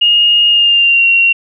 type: tone with pitch glide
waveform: sine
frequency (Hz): 2852 to 2747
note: F7 to F7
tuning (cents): +36 to -29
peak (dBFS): -6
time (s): 0.01-1.33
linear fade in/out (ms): 10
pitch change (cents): -65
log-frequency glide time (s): 0.48-1.06
effects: none